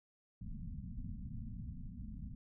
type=low-pass noise; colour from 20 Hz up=pink; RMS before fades=-45 dBFS; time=0.41-2.35 s; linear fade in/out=5 ms; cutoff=250 Hz; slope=96 dB/octave; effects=none